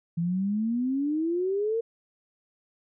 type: exponential sweep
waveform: sine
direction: up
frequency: 164.81 to 466.2 Hz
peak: -24 dBFS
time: 0.17-1.81 s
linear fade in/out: 10 ms
effects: none